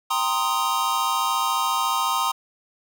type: chord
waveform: square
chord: C minor seventh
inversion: second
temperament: equal with one note detuned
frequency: 784 / 932.3 / 1046.5 / 1248.8 Hz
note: G5 / Bb5 / C6 / Eb6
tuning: 0 / 0 / 0 / +6 cents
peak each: -32 / -27 / -26 / -26 dBFS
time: 0.1-2.32 s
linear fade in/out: 10 ms
effects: none